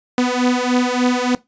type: beating tone pair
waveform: sawtooth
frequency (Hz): 246.9 / 250.3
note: B3 / B3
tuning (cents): 0 / +23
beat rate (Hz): 3.4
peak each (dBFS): -14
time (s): 0.18-1.35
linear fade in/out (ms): 2
effects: noise-tail reverb RT60 0.2 s tail -20 dB re dry + resampled to 16000 Hz